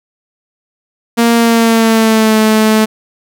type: tone with pitch glide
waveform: sawtooth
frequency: 233.1 to 217.5 Hz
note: A#3 to A3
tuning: 0 to -20 cents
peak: -3 dBFS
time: 1.17-2.86 s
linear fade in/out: 20 ms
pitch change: -120 cents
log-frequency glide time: 1.35-2.37 s
effects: none